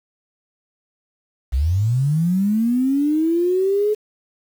sine linear sweep, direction up, 58.7 to 429.7 Hz, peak -15 dBFS, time 1.52-3.95 s, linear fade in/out 20 ms, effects 7-bit

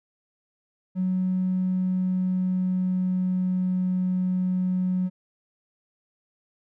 triangle tone with pitch glide, 185 to 183.62 Hz, F#3 to F#3, 0 to -13 cents, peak -18 dBFS, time 0.95-5.1 s, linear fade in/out 50 ms, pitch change -13 cents, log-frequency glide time 1.44-3.91 s, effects tanh soft clip ceiling -19 dBFS

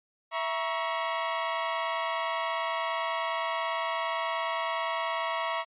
sawtooth chord, A# diminished, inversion second, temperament equal with one note detuned, 659.3 / 950.3 / 1108.7 Hz, E5 / A#5 / C#6, 0 / +33 / 0 cents, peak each -29 dBFS, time 0.31-5.65 s, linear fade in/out 50 ms, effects resampled to 8000 Hz

